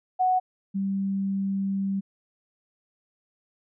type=tone pair in turn; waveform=sine; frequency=740 / 195.38 Hz; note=F#5 / G3; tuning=0 / -5 cents; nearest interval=octave + major seventh; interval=2305 cents; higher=first; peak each=-19 / -24 dBFS; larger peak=first; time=0.19-0.4 / 0.74-2.01 s; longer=second; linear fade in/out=20 ms; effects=none